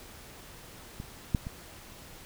clicks, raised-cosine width 5 ms, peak -26 / -12 / -24 dBFS, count 3, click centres 1.001 / 1.348 / 1.469 s, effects pink hiss -49 dBFS RMS until 2.25 s

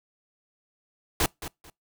pink noise with echo, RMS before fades -23 dBFS, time 1.2-1.26 s, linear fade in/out 2 ms, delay 220 ms, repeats 2, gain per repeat -13 dB, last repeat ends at 1.7 s, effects noise-tail reverb RT60 0.2 s tail -26 dB re dry

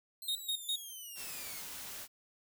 5% pulse linear sweep, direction down, 4186 to 2100 Hz, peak -37 dBFS, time 0.22-1.61 s, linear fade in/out 2 ms
45% pulse tone bursts, 3729 Hz, A#7, in tune, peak -32 dBFS, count 3, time 0.28-0.759 s, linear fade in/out 5 ms, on 73 ms, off 130 ms
white noise, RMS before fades -45 dBFS, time 1.15-2.08 s, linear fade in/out 50 ms
effects none

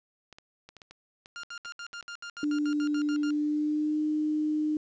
clicks, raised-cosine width 0.2 ms, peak -30 dBFS, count 11, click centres 0.327 / 0.385 / 0.69 / 0.767 / 0.818 / 0.91 / 1.259 / 1.434 / 1.656 / 1.931 / 2.027 s
sawtooth tone bursts, 1402 Hz, F6, 6 cents sharp, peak -34 dBFS, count 14, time 1.36-3.306 s, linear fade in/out 0 ms, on 74 ms, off 70 ms
sine tone with pitch glide, 296.3 to 305 Hz, D4 to D#4, +15 to -34 cents, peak -25 dBFS, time 2.43-4.77 s, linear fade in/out 2 ms, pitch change +51 cents, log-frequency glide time 3.26-4 s
effects resampled to 16000 Hz + 10-bit

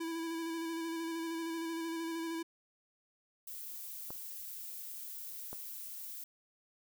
square tone with vibrato, 329.6 Hz, E4, in tune, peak -37 dBFS, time 0-2.43 s, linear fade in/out 10 ms, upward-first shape square, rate 13 Hz, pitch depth 19 cents each way
violet noise, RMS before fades -45 dBFS, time 3.47-6.24 s, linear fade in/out 5 ms
clicks, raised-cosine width 1 ms, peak -31 dBFS, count 2, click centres 4.105 / 5.53 s
effects none

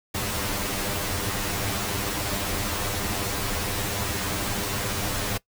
pink noise with comb filter, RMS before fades -28 dBFS, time 0.14-5.38 s, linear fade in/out 10 ms, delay 10 ms, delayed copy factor +1, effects noise-tail reverb RT60 0.1 s tail -20 dB re dry

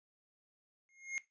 square tone with exponential growth, 2141 Hz, C7, 39 cents sharp, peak -33 dBFS, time 0.89-1.18 s, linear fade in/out 0 ms, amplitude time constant 63 ms, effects noise-tail reverb RT60 0.2 s tail -17 dB re dry + resampled to 16000 Hz

